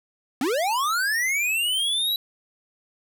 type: linear sweep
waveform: square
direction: up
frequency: 233.1 to 3951 Hz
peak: -22 dBFS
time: 0.41-2.16 s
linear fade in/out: 2 ms
effects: none